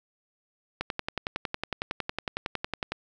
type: click train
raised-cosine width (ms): 0.3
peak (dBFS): -13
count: 24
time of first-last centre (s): 0.81-2.92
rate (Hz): 10.9
effects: none